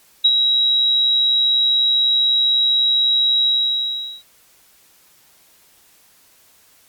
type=tone with ADSR envelope; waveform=sine; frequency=3856 Hz; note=B7; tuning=42 cents flat; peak=-8 dBFS; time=0.24-4.23 s; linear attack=12 ms; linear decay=46 ms; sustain=-5 dB; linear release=760 ms; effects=white hiss -53 dBFS RMS until 6.88 s + Opus 48 kbps